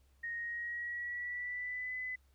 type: tone with pitch glide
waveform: sine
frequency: 1864.7 to 2010 Hz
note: A#6 to B6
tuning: 0 to +30 cents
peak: -37 dBFS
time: 0.23-2.16 s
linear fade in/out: 10 ms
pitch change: +130 cents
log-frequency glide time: 0.34-1.94 s
effects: added 67 Hz sine -65 dBFS peak until 2.34 s + pink hiss -75 dBFS RMS until 2.34 s